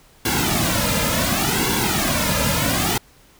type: noise with flanger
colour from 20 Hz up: pink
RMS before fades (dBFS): -20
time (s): 0.25-2.98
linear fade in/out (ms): 5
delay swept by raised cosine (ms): 1.6 to 2.7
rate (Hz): 0.69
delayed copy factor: -1
effects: pink hiss -52 dBFS RMS until 3.39 s